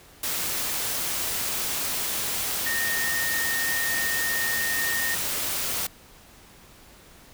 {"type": "tone in noise", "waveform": "sine", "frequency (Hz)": 1842, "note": "A#6", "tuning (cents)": -21, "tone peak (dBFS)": -26, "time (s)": [2.66, 5.15], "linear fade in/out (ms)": 5, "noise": "white", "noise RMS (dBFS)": -28, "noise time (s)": [0.23, 5.87], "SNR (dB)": -1, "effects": ["pink hiss -51 dBFS RMS until 7.33 s"]}